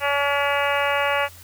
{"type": "harmonic tone with a mistuned harmonic", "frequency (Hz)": 283.7, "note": "C#4", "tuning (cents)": 40, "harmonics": [2, 3, 4, 5, 6, 7, 8, 9, 10], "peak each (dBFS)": [-24, -26, -27, -28, -29, -29, -30, -31, -31], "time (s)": [0, 1.29], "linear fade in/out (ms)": 50, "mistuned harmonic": 8, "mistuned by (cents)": 23, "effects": ["added 88 Hz sine -46 dBFS peak until 1.43 s", "white hiss -46 dBFS RMS until 1.43 s"]}